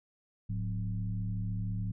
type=tone with frequency modulation; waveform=sine; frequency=105.9 Hz; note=G#2; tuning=34 cents sharp; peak=-31 dBFS; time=0.49-1.92 s; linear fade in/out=10 ms; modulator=73.9 Hz; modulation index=0.89; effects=none